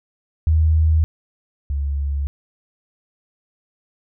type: tone pair in turn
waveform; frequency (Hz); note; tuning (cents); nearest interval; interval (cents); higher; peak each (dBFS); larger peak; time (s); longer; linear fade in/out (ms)
sine; 79.1 / 70.47; D#2 / C#2; +29 / +29; major second; 200; first; -12 / -19; first; 0.47-1.04 / 1.7-2.27; neither; 0
effects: none